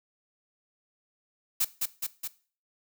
blue noise with echo, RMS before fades -25 dBFS, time 1.6-1.65 s, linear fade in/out 10 ms, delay 210 ms, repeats 3, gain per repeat -3 dB, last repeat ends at 2.28 s, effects noise-tail reverb RT60 0.4 s tail -18 dB re dry

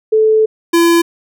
sine / square tone pair in turn, 436.4 / 338.3 Hz, A4 / E4, -14 / +45 cents, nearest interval major third, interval 441 cents, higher first, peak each -7 / -8 dBFS, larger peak first, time 0.12-0.46 / 0.73-1.02 s, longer first, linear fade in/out 10 ms, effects none

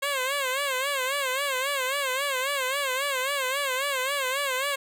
10% pulse tone with vibrato, 540 Hz, C#5, 45 cents flat, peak -17 dBFS, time 0.02-4.76 s, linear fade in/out 10 ms, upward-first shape sine, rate 3.7 Hz, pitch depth 110 cents each way, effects none

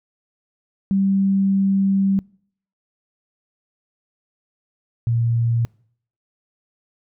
sine tone pair in turn, 194.9 / 116.71 Hz, G3 / A#2, -10 / +3 cents, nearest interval major sixth, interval 887 cents, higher first, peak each -15 / -16 dBFS, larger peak first, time 0.91-2.19 / 5.07-5.65 s, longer first, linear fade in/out 0 ms, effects noise-tail reverb RT60 0.6 s tail -26 dB re dry

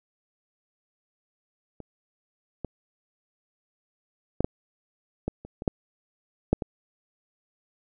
clicks, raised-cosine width 2 ms, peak -26 / -18 / -10 / -10 / -14 / -27 / -22 / -8 / -6 / -16 dBFS, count 10, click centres 1.803 / 2.647 / 4.406 / 4.445 / 5.28 / 5.45 / 5.621 / 5.678 / 6.53 / 6.622 s, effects none

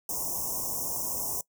white band-stop noise, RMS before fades -32 dBFS, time 0.09-1.41 s, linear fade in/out 2 ms, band 1100 to 5400 Hz, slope 96 dB/octave, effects noise-tail reverb RT60 0.1 s tail -22 dB re dry

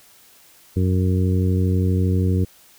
harmonic tone, 92.5 Hz, F#2, in tune, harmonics 1 / 2 / 3 / 4 / 5, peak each -17 / -23 / -27 / -29 / -31 dBFS, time 0.76-2.45 s, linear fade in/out 10 ms, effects white hiss -51 dBFS RMS until 2.78 s

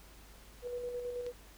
sine tone with tremolo, 488.4 Hz, B4, 19 cents flat, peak -35 dBFS, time 0.62-1.33 s, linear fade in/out 50 ms, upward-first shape square, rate 9.3 Hz, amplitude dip 35%
click, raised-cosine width 0.2 ms, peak -32 dBFS, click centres 1.265 s
effects added 50 Hz sine -57 dBFS peak until 1.57 s + pink hiss -58 dBFS RMS until 1.57 s

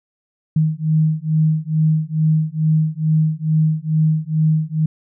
sine beating tone pair, 155.56 / 157.86 Hz, D#3 / D#3, 0 / +25 cents, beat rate 2.3 Hz, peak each -17 / -17 dBFS, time 0.56-4.86 s, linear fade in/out 5 ms, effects none

